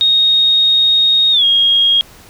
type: tone with pitch glide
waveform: sine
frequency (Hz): 3729 to 3265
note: A#7 to G#7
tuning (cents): 0 to -30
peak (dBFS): -8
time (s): 0.01-2.01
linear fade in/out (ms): 0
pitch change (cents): -230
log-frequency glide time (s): 1.32-1.44
effects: pink hiss -41 dBFS RMS until 2.29 s